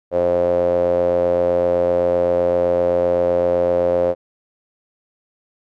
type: tone with band-pass filter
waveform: sawtooth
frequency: 87.8 Hz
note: F2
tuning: 10 cents sharp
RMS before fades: -17 dBFS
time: 0.11-4.15 s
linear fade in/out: 50 ms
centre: 540 Hz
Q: 8.6
effects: none